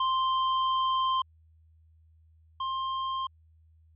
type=tone pair in turn; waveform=square; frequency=1046.5 / 1056.8 Hz; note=C6 / C6; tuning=0 / +17 cents; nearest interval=unison; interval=17 cents; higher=second; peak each=-25 / -30 dBFS; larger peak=first; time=0-1.22 / 2.6-3.27 s; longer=first; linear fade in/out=5 ms; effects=added 80 Hz sine -57 dBFS peak until 3.95 s + resampled to 8000 Hz

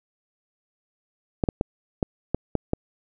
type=clicks; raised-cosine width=2 ms; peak=-8 dBFS; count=7; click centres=1.438 / 1.488 / 1.611 / 2.028 / 2.346 / 2.553 / 2.734 s; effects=none

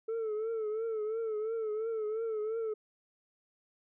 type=tone with vibrato; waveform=sine; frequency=440 Hz; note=A4; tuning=in tune; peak=-29 dBFS; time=0.08-2.74 s; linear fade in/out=10 ms; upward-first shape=triangle; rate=2.9 Hz; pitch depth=83 cents each way; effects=tanh soft clip ceiling -31 dBFS

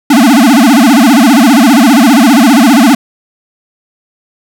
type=tone with vibrato; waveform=square; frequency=254.8 Hz; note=C4; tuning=46 cents flat; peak=-3 dBFS; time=0.1-2.95 s; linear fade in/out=5 ms; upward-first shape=sine; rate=15 Hz; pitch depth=280 cents each way; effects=none

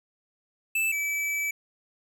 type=tone pair in turn; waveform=square; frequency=2637 / 2304 Hz; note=E7 / D7; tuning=0 / -34 cents; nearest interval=major second; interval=234 cents; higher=first; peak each=-24 / -27 dBFS; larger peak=first; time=0.75-0.92 / 0.92-1.51 s; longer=second; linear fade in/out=5 ms; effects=none

